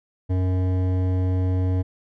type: tone with hard clipping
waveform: sine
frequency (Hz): 92.3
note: F#2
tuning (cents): -4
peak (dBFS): -21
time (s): 0.29-1.83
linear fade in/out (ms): 20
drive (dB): 13
effects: none

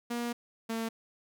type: tone pair in turn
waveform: sawtooth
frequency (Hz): 238.1 / 226.2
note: A#3 / A3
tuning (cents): +37 / +48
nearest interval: minor second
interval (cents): 89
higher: first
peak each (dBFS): -28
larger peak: neither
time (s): 0.1-0.33 / 0.69-0.89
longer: first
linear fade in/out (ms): 10
effects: none

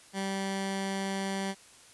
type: tone with notch filter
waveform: 15% pulse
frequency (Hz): 194.3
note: G3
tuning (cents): -15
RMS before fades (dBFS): -33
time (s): 0.13-1.55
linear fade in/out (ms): 50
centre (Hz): 480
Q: 1.5
effects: white hiss -55 dBFS RMS until 1.93 s + resampled to 24000 Hz

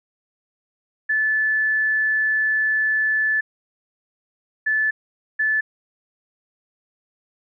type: tone bursts at uneven times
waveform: sine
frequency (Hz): 1740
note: A6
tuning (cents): -20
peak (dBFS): -17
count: 3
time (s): 1.09-3.41 / 4.66-4.91 / 5.39-5.61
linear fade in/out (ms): 10
effects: none

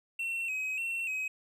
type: tone with vibrato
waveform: triangle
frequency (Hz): 2622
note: E7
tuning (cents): -10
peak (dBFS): -30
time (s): 0.19-1.28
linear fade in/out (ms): 5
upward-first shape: square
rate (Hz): 1.7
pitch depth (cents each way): 58
effects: none

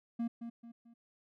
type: tone with echo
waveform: triangle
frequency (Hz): 233.1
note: A#3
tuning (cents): 0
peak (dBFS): -30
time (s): 0.19-0.28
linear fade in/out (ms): 10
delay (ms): 220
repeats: 3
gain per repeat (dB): -8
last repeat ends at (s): 0.94
effects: none

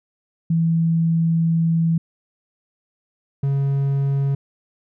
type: tone pair in turn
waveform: sine / triangle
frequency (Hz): 164.81 / 138.59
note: E3 / C#3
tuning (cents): 0 / 0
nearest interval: minor third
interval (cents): 300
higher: first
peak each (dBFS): -15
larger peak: neither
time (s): 0.5-1.98 / 3.43-4.35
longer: first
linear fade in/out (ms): 5
effects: none

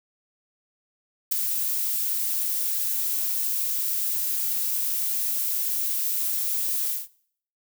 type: noise with ADSR envelope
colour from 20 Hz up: violet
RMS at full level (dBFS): -19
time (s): 1.31-7.08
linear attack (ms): 14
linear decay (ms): 4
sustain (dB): -7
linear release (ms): 180
effects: noise-tail reverb RT60 0.6 s tail -21 dB re dry

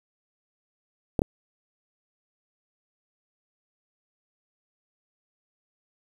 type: clicks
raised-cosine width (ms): 2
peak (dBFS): -9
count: 2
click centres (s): 1.192 / 1.219
effects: 7-bit

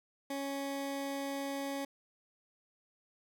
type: tone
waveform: 20% pulse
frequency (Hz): 277.2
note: C#4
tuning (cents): 0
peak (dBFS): -31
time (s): 0.3-1.85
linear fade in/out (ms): 5
effects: none

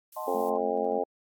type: noise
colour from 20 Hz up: violet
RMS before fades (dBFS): -48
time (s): 0.12-0.5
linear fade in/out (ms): 5
type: chord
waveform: sine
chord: D# diminished seventh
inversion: none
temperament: equal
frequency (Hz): 622.3 / 740 / 880 / 1046.5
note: D#5 / F#5 / A5 / C6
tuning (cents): 0 / 0 / 0 / 0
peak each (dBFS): -37 / -41 / -38 / -37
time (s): 0.16-0.58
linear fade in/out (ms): 10
type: harmonic tone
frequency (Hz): 89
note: F2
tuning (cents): +33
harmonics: 3 / 4 / 5 / 6 / 7 / 8 / 9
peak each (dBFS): -38 / -38 / -30 / -32 / -33 / -38 / -32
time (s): 0.27-1.04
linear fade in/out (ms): 10
type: tone with tremolo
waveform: sine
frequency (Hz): 219.3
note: A3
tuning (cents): -6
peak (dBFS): -36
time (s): 0.34-0.99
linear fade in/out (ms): 10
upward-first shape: square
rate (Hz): 6.9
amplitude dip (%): 35
effects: AAC 64 kbps

